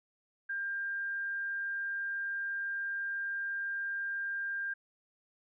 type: tone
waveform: sine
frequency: 1597 Hz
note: G6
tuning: 32 cents sharp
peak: -33 dBFS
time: 0.49-4.74 s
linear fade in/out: 10 ms
effects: none